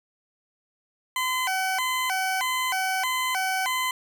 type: tone with vibrato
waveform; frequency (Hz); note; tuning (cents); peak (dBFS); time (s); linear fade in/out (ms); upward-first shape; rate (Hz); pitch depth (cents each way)
20% pulse; 880; A5; 0; -19; 1.16-3.91; 2; square; 1.6; 260
effects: none